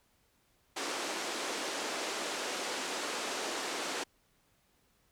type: band-pass noise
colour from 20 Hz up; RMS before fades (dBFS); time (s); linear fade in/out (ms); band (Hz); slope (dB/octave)
pink; -37; 0.76-4.04; 10; 300 to 8400; 24
effects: pink hiss -71 dBFS RMS until 5.11 s